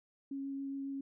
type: tone with vibrato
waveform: sine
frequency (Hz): 274.6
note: C#4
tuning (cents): -16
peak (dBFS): -37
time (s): 0.31-1.01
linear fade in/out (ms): 5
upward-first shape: triangle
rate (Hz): 7.3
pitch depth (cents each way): 10
effects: none